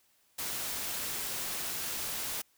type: noise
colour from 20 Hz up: white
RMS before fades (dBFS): -36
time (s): 0.38-2.42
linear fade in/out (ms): 10
effects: white hiss -69 dBFS RMS until 2.57 s